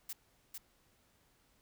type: noise with echo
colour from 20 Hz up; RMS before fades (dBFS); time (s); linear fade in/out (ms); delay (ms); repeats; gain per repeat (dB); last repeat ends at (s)
blue; -42; 0.09-0.13; 5; 450; 1; -3; 0.58
effects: pink hiss -71 dBFS RMS until 1.61 s